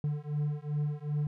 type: beating tone pair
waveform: triangle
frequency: 146.83 / 149.43 Hz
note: D3 / D3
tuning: 0 / +30 cents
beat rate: 2.6 Hz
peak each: -31 dBFS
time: 0.04-1.27 s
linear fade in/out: 2 ms
effects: none